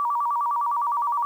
sine tone with vibrato, 1046.5 Hz, C6, in tune, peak -21 dBFS, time 0-1.25 s, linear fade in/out 0 ms, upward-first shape square, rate 9.8 Hz, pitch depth 170 cents each way, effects 9-bit

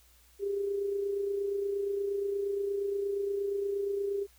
sine tone with amplitude modulation, 400 Hz, G4, 35 cents sharp, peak -27 dBFS, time 0.39-4.27 s, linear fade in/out 50 ms, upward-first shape sine, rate 28.5 Hz, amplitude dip 45%, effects added 60 Hz sine -62 dBFS peak until 4.38 s + white hiss -63 dBFS RMS until 4.38 s

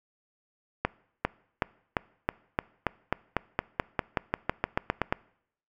accelerating click train, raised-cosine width 0.5 ms, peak -9 dBFS, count 20, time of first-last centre 0.85-5.125 s, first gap 400 ms, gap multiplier 0.93, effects noise-tail reverb RT60 0.7 s tail -23 dB re dry

